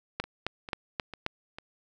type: two click trains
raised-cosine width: 0.3 ms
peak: -13 / -24 dBFS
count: 5 / 4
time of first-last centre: 0.2-1.264 / 0.24-1.585 s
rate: 3.76 / 2.23 Hz
effects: none